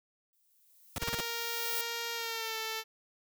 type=noise with exponential growth; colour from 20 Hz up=violet; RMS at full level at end=-34 dBFS; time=0.33-1.81 s; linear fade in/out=0 ms; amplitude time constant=320 ms
type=noise bursts; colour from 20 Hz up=pink; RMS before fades=-34 dBFS; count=5; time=0.96-1.206 s; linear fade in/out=2 ms; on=22 ms; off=34 ms
type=tone with pitch glide; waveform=5% pulse; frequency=466.2 to 443.1 Hz; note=A#4 to A4; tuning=0 to +12 cents; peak=-23 dBFS; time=0.99-2.84 s; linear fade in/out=50 ms; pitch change=-88 cents; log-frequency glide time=2.14-2.57 s
effects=none

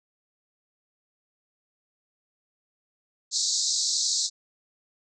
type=band-pass noise; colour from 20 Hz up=pink; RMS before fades=-26 dBFS; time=3.31-4.3 s; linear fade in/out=50 ms; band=3900 to 7800 Hz; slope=96 dB/octave; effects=none

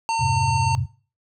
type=harmonic tone; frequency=907 Hz; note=A#5; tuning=48 cents flat; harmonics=1 / 3 / 5 / 7 / 9; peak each=-20 / -30 / -34 / -37 / -39 dBFS; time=0.09-0.75 s; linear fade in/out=0 ms
type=chord; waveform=sine; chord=F minor; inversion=none; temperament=equal; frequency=87.31 / 103.83 / 130.81 Hz; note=F2 / Ab2 / C3; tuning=0 / 0 / 0 cents; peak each=-27 / -25 / -23 dBFS; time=0.19-0.86 s; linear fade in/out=20 ms
effects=noise-tail reverb RT60 0.4 s tail -22 dB re dry

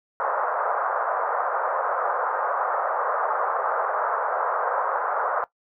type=band-pass noise; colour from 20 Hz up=white; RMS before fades=-25 dBFS; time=0.2-5.44 s; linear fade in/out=0 ms; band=490 to 1400 Hz; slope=48 dB/octave; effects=noise-tail reverb RT60 0.1 s tail -18 dB re dry

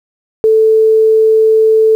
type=tone; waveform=sine; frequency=440 Hz; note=A4; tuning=in tune; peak=-5 dBFS; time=0.44-1.95 s; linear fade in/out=0 ms; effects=7-bit

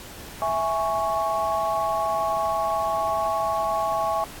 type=chord; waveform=sine; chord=C# minor; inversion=first; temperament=equal; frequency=659.3 / 830.6 / 1108.7 Hz; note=E5 / G#5 / C#6; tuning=0 / 0 / 0 cents; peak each=-26 dBFS; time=0.42-4.24 s; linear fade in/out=0 ms; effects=pink hiss -41 dBFS RMS until 4.4 s + AAC 64 kbps

